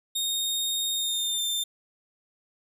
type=tone with pitch glide; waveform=sawtooth; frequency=3702 to 3584 Hz; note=A#7 to A7; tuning=-13 to +31 cents; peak=-23 dBFS; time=0.15-1.64 s; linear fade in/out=10 ms; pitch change=-56 cents; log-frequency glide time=0.94-1.42 s; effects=none